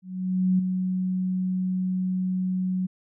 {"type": "tone with ADSR envelope", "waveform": "sine", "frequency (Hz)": 185, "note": "F#3", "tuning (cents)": 0, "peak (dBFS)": -17, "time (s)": [0.02, 2.87], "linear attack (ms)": 570, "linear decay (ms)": 6, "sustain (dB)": -6, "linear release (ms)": 15, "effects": []}